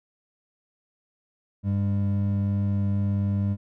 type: tone pair together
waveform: triangle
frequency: 99.11 / 200.3 Hz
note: G2 / G3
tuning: +20 / +38 cents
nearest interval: octave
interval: 1218 cents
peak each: -21 / -25 dBFS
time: 1.63-3.57 s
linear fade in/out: 50 ms
effects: none